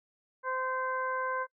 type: harmonic tone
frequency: 517 Hz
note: C5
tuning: 21 cents flat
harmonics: 1 / 2 / 3 / 4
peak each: -36 / -33 / -36 / -48 dBFS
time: 0.43-1.47 s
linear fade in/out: 50 ms
effects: noise-tail reverb RT60 0.1 s tail -23 dB re dry